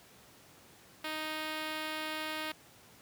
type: tone with notch filter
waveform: 5% pulse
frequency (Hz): 311.1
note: D#4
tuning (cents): 0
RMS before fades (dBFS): -38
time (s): 1.04-2.52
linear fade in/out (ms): 5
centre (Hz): 8500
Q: 1.9
effects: pink hiss -58 dBFS RMS until 3.01 s + high-pass 100 Hz 12 dB/octave